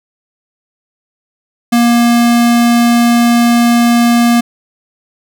square tone, 236.8 Hz, A#3, 27 cents sharp, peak -7 dBFS, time 1.72-4.41 s, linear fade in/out 10 ms, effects none

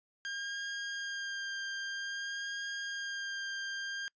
sawtooth tone with vibrato, 1606 Hz, G6, 41 cents sharp, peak -33 dBFS, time 0.25-4.08 s, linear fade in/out 0 ms, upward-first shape sine, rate 0.52 Hz, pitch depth 16 cents each way, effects noise-tail reverb RT60 0.1 s tail -26 dB re dry + resampled to 16000 Hz

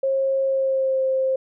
sine tone with pitch glide, 538 to 527.2 Hz, C5 to C5, +48 to +13 cents, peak -18 dBFS, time 0.03-1.36 s, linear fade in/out 5 ms, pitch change -35 cents, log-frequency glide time 0.45-1.03 s, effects none

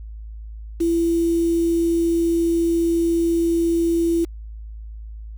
sine tone with quantisation, 335.7 Hz, E4, 32 cents sharp, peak -16 dBFS, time 0.8-4.25 s, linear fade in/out 10 ms, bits 6, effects added 54 Hz sine -32 dBFS peak until 5.37 s

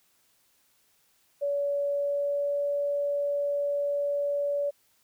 sine tone with pitch glide, 569 to 572.6 Hz, C#5 to D5, +45 to -44 cents, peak -25 dBFS, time 1.41-4.71 s, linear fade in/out 20 ms, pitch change +11 cents, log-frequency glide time 1.87-2.66 s, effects white hiss -67 dBFS RMS until 5.03 s

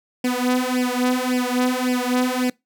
sawtooth tone with flanger, 250.7 Hz, B3, 26 cents sharp, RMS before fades -21 dBFS, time 0.24-2.5 s, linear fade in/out 5 ms, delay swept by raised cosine 0.38 to 3.98 ms, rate 1.8 Hz, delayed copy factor +0.9, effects noise-tail reverb RT60 0.2 s tail -24 dB re dry

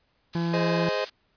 blue noise, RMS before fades -32 dBFS, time 0.33-1.1 s, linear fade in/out 10 ms
harmonic tone, 169.1 Hz, E3, 44 cents sharp, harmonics 1 / 2 / 3 / 4 / 5 / 6 / 7 / 8 / 9 / 10, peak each -25 / -31 / -42 / -44 / -40 / -41 / -54 / -54 / -47 / -45 dBFS, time 0.35-0.89 s, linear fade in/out 2 ms
sawtooth chord, Ab major, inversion none, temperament just, 415.3 / 519.1 / 623 Hz, Ab4 / C5 / Eb5, 0 / -14 / +2 cents, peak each -27 / -24 / -25 dBFS, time 0.53-1.05 s, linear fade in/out 10 ms
effects pink hiss -69 dBFS RMS until 1.36 s + resampled to 11025 Hz

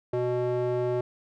square tone with band-pass filter, 123.47 Hz, B2, in tune, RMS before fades -27 dBFS, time 0.13-1.01 s, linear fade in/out 5 ms, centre 470 Hz, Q 2.7, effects none

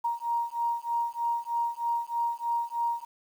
sine beating tone pair, 937 / 940.2 Hz, A#5 / A#5, +9 / +15 cents, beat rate 3.2 Hz, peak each -30 dBFS, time 0.04-3.05 s, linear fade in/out 10 ms, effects 9-bit

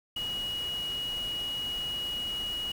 sine tone in noise, 2902 Hz, F#7, 34 cents flat, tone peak -31 dBFS, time 0.16-2.72 s, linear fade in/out 5 ms, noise pink, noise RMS -44 dBFS, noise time 0.16-2.72 s, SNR +10 dB, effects none

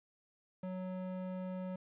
square tone with band-pass filter, 185 Hz, F#3, in tune, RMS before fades -41 dBFS, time 0.63-1.76 s, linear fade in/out 5 ms, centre 390 Hz, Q 1.1, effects resampled to 8000 Hz + 12-bit

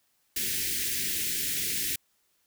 white band-stop noise, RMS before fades -30 dBFS, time 0.36-1.96 s, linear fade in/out 5 ms, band 430 to 1700 Hz, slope 48 dB/octave, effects white hiss -71 dBFS RMS until 2.46 s

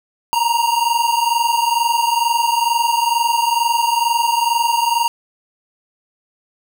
square tone pair together, 924.8 / 947 Hz, A#5 / A#5, -14 / +27 cents, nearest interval unison, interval 41 cents, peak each -18 dBFS, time 0.33-5.08 s, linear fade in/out 0 ms, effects none

